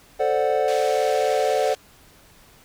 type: chord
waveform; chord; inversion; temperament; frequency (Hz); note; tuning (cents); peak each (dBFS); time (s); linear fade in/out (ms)
triangle; D dominant seventh; second; equal; 440 / 523.3 / 587.3 / 740; A4 / C5 / D5 / F#5; 0 / 0 / 0 / 0; -22; 0.19-1.75; 20
type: band-pass noise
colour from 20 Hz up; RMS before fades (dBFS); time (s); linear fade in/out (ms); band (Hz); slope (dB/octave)
pink; -37; 0.68-1.75; 0; 2000 to 6500; 12
effects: pink hiss -52 dBFS RMS until 2.64 s